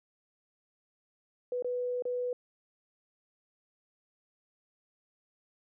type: tone with dropouts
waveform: sine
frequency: 493.9 Hz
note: B4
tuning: in tune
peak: -30 dBFS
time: 1.52-2.33 s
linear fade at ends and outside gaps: 2 ms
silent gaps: 1.624-1.645 / 2.023-2.053 s
effects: none